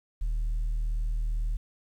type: tone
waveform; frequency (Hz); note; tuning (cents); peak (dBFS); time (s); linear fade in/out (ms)
sine; 38.89; D#1; 0; -23; 0.21-1.57; 10
effects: tanh soft clip ceiling -25 dBFS + 10-bit